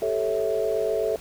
sine chord, A dominant seventh, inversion third, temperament equal with one note detuned, 392 / 440 / 554.4 / 653.6 Hz, G4 / A4 / C#5 / E5, 0 / 0 / 0 / -15 cents, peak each -30 / -25 / -30 / -27 dBFS, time 0.02-1.16 s, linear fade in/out 2 ms, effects pink hiss -45 dBFS RMS until 1.2 s

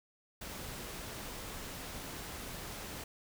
pink noise, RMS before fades -44 dBFS, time 0.41-3.04 s, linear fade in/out 5 ms, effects none

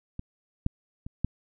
clicks, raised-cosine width 5 ms, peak -22 / -12 / -25 / -13 dBFS, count 4, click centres 0.194 / 0.664 / 1.065 / 1.246 s, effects none

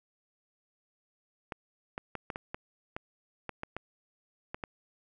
clicks, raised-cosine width 0.5 ms, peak -21 dBFS, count 12, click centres 1.522 / 1.979 / 2.153 / 2.302 / 2.359 / 2.545 / 2.965 / 3.493 / 3.634 / 3.766 / 4.545 / 4.638 s, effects none

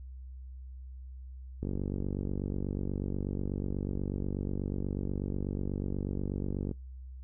click train, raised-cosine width 3 ms, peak -21 dBFS, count 246, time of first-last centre 1.63-6.713 s, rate 48.2 Hz, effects noise-tail reverb RT60 0.2 s tail -24 dB re dry + added 64 Hz sine -42 dBFS peak until 7.23 s

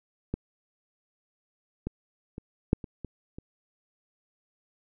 clicks, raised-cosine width 3 ms, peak -16 / -18 / -25 / -7 / -25 / -23 / -27 dBFS, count 7, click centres 0.34 / 1.87 / 2.381 / 2.731 / 2.842 / 3.047 / 3.385 s, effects none

